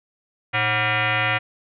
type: tone with frequency modulation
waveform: sine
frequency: 311.1 Hz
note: D#4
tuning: in tune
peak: -18 dBFS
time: 0.53-1.39 s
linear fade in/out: 20 ms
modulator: 426 Hz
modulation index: 5.8
effects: none